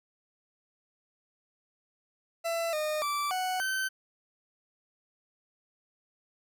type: tone with pitch steps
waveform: 40% pulse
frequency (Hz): 669 / 612 / 1164 / 741 / 1539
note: E5 / D#5 / D6 / F#5 / G6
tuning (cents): +25 / -29 / -16 / +2 / -32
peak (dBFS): -28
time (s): 2.44-3.89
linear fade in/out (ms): 20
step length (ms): 290
effects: none